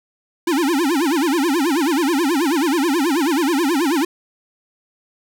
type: tone with vibrato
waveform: square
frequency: 306.6 Hz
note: D#4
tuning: 25 cents flat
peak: -16 dBFS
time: 0.47-4.05 s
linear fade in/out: 5 ms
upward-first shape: sine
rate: 9.3 Hz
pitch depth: 260 cents each way
effects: none